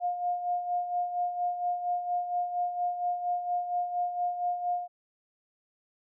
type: tone with tremolo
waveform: sine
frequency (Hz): 710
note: F5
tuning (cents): +28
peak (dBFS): -25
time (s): 0-4.88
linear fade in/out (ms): 50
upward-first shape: sine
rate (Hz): 4.3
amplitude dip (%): 60
effects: none